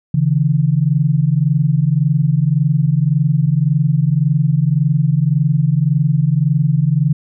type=tone pair together; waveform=sine; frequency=138.3 / 160.1 Hz; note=C#3 / D#3; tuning=-4 / +50 cents; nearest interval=minor third; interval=254 cents; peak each=-14 dBFS; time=0.14-7.13 s; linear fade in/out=5 ms; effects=none